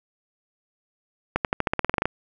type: accelerating click train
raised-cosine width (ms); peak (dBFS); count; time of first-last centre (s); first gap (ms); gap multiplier
0.5; -6; 13; 1.36-2.056; 88; 0.92
effects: none